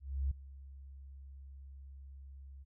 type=tone with ADSR envelope; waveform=sine; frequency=68 Hz; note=C#2; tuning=33 cents flat; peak=-29 dBFS; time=0-2.65 s; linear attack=310 ms; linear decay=5 ms; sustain=-19 dB; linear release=30 ms; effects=none